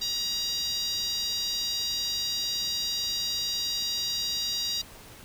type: tone with high-pass filter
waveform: 10% pulse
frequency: 949 Hz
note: A#5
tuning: 31 cents sharp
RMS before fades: -30 dBFS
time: 0.01-4.82 s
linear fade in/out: 10 ms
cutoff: 4300 Hz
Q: 3.9
effects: pink hiss -48 dBFS RMS until 5.24 s